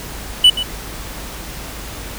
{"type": "tone with echo", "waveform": "triangle", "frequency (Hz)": 2973, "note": "F#7", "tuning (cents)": 8, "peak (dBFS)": -3, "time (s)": [0.44, 0.5], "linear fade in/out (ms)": 5, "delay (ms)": 130, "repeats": 1, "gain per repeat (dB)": -13, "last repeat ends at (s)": 0.63, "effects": ["added 50 Hz sine -33 dBFS peak until 2.18 s", "pink hiss -31 dBFS RMS until 2.18 s"]}